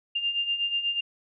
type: beating tone pair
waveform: sine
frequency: 2794 / 2802.2 Hz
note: F7 / F7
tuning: 0 / +5 cents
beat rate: 8.2 Hz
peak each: -32 / -26 dBFS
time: 0.15-1.01 s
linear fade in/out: 10 ms
effects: none